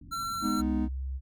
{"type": "low-pass noise", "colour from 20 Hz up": "pink", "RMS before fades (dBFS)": -47, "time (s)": [0.01, 0.61], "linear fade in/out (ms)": 5, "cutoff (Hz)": 310, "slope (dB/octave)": 96}
{"type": "tone", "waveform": "square", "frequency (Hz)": 1354, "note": "E6", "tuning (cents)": 46, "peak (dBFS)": -32, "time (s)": [0.11, 0.62], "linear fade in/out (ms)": 20}
{"type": "chord", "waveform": "triangle", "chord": "G# minor", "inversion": "none", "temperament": "just", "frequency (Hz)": [207.7, 249.2, 311.5], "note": ["G#3", "B3", "D#4"], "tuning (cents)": [0, 16, 2], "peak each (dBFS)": -29, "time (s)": [0.41, 0.89], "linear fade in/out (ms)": 50}
{"type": "tone with vibrato", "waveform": "sine", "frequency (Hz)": 66, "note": "C2", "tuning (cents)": 16, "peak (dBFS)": -31, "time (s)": [0.58, 1.21], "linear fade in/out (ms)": 50, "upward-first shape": "sine", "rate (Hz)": 2.6, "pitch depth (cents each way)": 9}
{"effects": []}